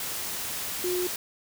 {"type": "tone in noise", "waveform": "sine", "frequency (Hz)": 360, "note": "F#4", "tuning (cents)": -47, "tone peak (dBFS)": -26, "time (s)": [0.84, 1.07], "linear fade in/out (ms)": 2, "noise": "white", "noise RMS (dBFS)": -33, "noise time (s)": [0, 1.16], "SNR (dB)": 4, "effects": []}